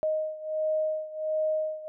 sine beating tone pair, 622.3 / 623.7 Hz, D#5 / D#5, 0 / +4 cents, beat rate 1.4 Hz, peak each -28 / -31 dBFS, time 0.03-1.88 s, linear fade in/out 0 ms, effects none

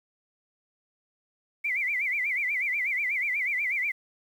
sine tone with vibrato, 2172 Hz, C#7, 36 cents flat, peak -25 dBFS, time 1.64-3.92 s, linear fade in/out 10 ms, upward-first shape sine, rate 8.2 Hz, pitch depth 170 cents each way, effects 9-bit

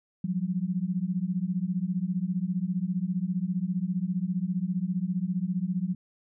sine beating tone pair, 174.61 / 189.61 Hz, F3 / F#3, 0 / +43 cents, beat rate 15 Hz, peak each -29 dBFS, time 0.24-5.95 s, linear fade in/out 5 ms, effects none

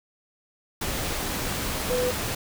sine tone in noise, 498.4 Hz, B4, 16 cents sharp, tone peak -23 dBFS, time 1.9-2.11 s, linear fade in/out 5 ms, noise pink, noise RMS -29 dBFS, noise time 0.81-2.35 s, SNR +3 dB, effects none

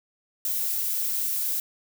violet noise, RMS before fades -27 dBFS, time 0.45-1.6 s, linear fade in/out 2 ms, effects none

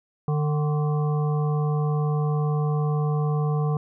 harmonic tone with a mistuned harmonic, 150 Hz, D3, 37 cents sharp, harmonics 1 / 3 / 5 / 7 / 8, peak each -21 / -31 / -35 / -38 / -39 dBFS, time 0.28-3.77 s, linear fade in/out 2 ms, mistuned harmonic 8, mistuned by -77 cents, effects none

